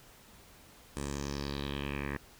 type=tone with low-pass filter sweep; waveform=10% pulse; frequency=70.5 Hz; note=C#2; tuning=30 cents sharp; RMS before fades=-37 dBFS; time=0.97-2.17 s; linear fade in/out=0 ms; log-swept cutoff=8900 to 1900 Hz; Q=4.1; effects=pink hiss -57 dBFS RMS until 2.39 s